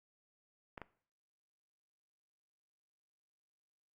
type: clicks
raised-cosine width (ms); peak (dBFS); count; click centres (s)
0.5; -29; 2; 0.778 / 0.817
effects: noise-tail reverb RT60 0.5 s tail -19 dB re dry + Opus 48 kbps